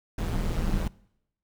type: noise with amplitude modulation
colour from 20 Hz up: brown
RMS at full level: -24 dBFS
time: 0.18-0.88 s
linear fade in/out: 5 ms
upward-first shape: sine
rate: 166 Hz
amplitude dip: 70%
effects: noise-tail reverb RT60 0.8 s tail -23 dB re dry